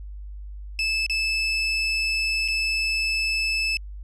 30% pulse tone with dropouts, 2621 Hz, E7, 11 cents flat, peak -19 dBFS, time 0.79-3.77 s, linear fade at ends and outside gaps 1 ms, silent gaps 1.064-1.097 / 2.479-2.484 s, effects added 50 Hz sine -34 dBFS peak until 4.03 s + resampled to 22050 Hz

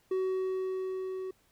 triangle tone with level ramp, 375.9 Hz, F#4, 27 cents sharp, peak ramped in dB -25 to -33 dBFS, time 0.11-1.31 s, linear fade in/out 5 ms, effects pink hiss -68 dBFS RMS until 1.51 s

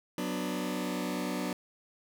sawtooth chord, B minor, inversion second, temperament just, 185.21 / 246.9 / 296.3 Hz, F#3 / B3 / D4, +2 / 0 / +15 cents, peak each -32 dBFS, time 0.18-1.53 s, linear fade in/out 2 ms, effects none

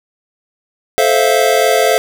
square chord, F major seventh, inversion first, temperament just, 436.5 / 523.8 / 654.8 / 698.5 Hz, A4 / C5 / E5 / F5, -14 / +2 / -12 / 0 cents, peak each -16 dBFS, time 0.98-1.98 s, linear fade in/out 0 ms, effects none

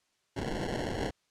blue noise with sample-and-hold, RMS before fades -34 dBFS, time 0.36-1.11 s, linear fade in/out 10 ms, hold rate 1225 Hz, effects white hiss -74 dBFS RMS until 1.3 s + low-pass 7000 Hz 12 dB/octave

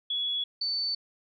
sine tone pair in turn, 3377 / 4520 Hz, G#7 / C#8, +28 / +33 cents, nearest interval perfect fourth, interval 505 cents, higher second, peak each -27 / -27 dBFS, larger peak neither, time 0.1-0.44 / 0.61-0.95 s, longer neither, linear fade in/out 5 ms, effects none

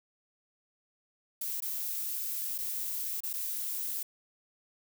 violet noise with dropouts, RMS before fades -35 dBFS, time 1.41-4.03 s, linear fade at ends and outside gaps 5 ms, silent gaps 1.604-1.621 / 2.581-2.585 / 3.205-3.234 / 3.331-3.336 s, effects none

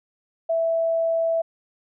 sine tone, 659.3 Hz, E5, in tune, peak -19 dBFS, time 0.49-1.42 s, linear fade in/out 10 ms, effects none

